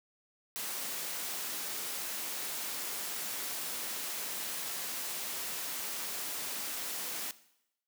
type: high-pass noise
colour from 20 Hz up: white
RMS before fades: -38 dBFS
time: 0.56-7.31 s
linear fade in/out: 0 ms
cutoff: 190 Hz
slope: 12 dB/octave
effects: noise-tail reverb RT60 0.8 s tail -17 dB re dry